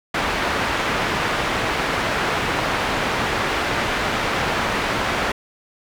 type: low-pass noise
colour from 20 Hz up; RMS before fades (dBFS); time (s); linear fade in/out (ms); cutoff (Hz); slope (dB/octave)
white; -22; 0.14-5.32; 5; 1900; 12
effects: none